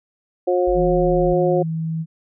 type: harmonic tone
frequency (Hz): 179.8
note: F#3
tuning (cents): -49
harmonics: 2 / 3 / 4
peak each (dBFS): -18 / -19 / -24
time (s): 0.47-1.63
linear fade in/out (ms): 10
type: linear two-way sweep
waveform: sine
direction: down then up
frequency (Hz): 49 to 41.48 to 44.86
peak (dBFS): -25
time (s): 0.67-1.34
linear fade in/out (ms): 10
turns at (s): 1.19
type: tone with pitch glide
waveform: sine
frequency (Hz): 168.1 to 161.53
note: E3 to E3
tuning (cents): +34 to -35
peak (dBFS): -21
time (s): 0.74-2.06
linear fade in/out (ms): 50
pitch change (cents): -69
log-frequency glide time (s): 0.92-1.68
effects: none

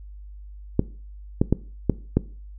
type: clicks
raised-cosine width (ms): 3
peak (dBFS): -4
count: 5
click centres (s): 0.794 / 1.415 / 1.526 / 1.897 / 2.17
effects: noise-tail reverb RT60 0.4 s tail -19 dB re dry + added 50 Hz sine -38 dBFS peak until 2.58 s

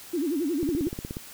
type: tone with vibrato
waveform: sine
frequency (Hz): 311.1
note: D#4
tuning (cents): 0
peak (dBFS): -24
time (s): 0.13-0.89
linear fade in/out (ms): 10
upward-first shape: sine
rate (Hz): 11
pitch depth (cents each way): 240
type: click train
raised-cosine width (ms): 3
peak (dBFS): -20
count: 10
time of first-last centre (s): 0.63-1.169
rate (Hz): 16.7
effects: white hiss -45 dBFS RMS until 1.33 s

